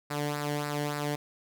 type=tone with flanger; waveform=sawtooth; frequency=146.83 Hz; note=D3; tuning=in tune; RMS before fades=-32 dBFS; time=0.1-1.16 s; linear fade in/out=10 ms; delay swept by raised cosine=0.31 to 0.82 ms; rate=3.5 Hz; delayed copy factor=-0.65; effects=none